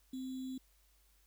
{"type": "tone with sample-and-hold", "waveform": "sine", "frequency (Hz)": 260.1, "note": "C4", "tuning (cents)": -10, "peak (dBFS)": -39, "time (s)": [0.13, 0.58], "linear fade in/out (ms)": 5, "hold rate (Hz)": 3675, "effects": ["added 50 Hz sine -68 dBFS peak until 1.26 s", "white hiss -72 dBFS RMS until 1.26 s"]}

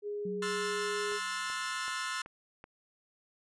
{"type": "tone", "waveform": "sine", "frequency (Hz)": 413, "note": "G#4", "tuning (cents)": -10, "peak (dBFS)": -34, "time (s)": [0.02, 1.2], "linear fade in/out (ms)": 50}
{"type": "tone with exponential decay", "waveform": "sine", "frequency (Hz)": 186.8, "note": "F#3", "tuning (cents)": 17, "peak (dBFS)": -36, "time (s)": [0.25, 1.91], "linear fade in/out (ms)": 5, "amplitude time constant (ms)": 360}
{"type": "chord", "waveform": "sawtooth", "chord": "F# half-diminished seventh", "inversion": "second", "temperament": "equal with one note detuned", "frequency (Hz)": [1046.5, 1318.5, 1443.7, 1760], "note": ["C6", "E6", "F#6", "A6"], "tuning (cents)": [0, 0, -43, 0], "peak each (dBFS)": -36, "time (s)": [0.42, 2.22], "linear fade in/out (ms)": 5}
{"type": "click train", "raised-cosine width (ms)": 0.5, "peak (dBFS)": -33, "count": 5, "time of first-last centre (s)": [1.12, 2.641], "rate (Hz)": 2.63}
{"effects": ["resampled to 22050 Hz"]}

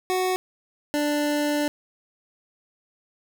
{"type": "tone pair in turn", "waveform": "25% pulse", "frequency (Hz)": [370, 294.6], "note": ["F#4", "D4"], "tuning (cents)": [0, 6], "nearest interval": "major third", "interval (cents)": 394, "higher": "first", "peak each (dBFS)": -18, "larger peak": "neither", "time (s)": [[0.1, 0.36], [0.94, 1.68]], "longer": "second", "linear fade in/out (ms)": 0, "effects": []}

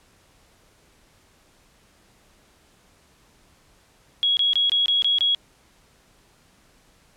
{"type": "tone bursts", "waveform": "sine", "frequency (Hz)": 3322, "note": "G#7", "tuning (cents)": 0, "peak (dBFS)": -17, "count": 7, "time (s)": [4.23, 5.348], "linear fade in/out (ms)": 0, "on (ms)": 140, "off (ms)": 23, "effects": ["pink hiss -58 dBFS RMS until 7.16 s", "low-pass 11000 Hz 12 dB/octave"]}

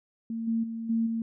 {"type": "tone with level steps", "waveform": "sine", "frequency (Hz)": 227.3, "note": "A#3", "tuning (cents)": -43, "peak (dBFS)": [-30, -24, -32, -23, -27], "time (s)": [0.3, 1.22], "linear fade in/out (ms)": 2, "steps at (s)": [0.47, 0.63, 0.89, 1.06], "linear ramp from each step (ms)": 10, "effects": []}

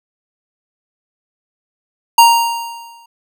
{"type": "tone with exponential decay", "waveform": "square", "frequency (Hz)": 932.3, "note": "A#5", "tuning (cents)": 0, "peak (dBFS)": -3, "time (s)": [2.18, 3.06], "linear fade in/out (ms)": 5, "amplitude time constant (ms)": 190, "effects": []}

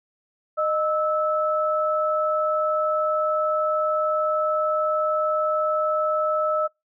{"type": "tone pair together", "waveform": "sine", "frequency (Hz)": [616, 1306.7], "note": ["D#5", "E6"], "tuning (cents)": [-17, -16], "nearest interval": "octave + minor second", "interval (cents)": 1301, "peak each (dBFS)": [-22, -23], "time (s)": [0.57, 6.68], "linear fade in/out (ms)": 20, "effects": ["noise-tail reverb RT60 0.2 s tail -25 dB re dry"]}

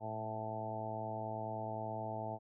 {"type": "harmonic tone with a mistuned harmonic", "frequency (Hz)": 109.5, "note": "A2", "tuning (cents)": -8, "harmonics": [1, 2, 3, 4, 5, 6, 7, 8], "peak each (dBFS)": [-45, -49, -51, -51, -51, -43, -46, -45], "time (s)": [0, 2.39], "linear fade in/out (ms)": 50, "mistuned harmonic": 1, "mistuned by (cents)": 35, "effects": []}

